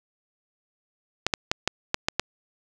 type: clicks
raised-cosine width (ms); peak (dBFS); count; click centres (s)
0.2; -4; 7; 1.266 / 1.338 / 1.515 / 1.676 / 1.944 / 2.085 / 2.196
effects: none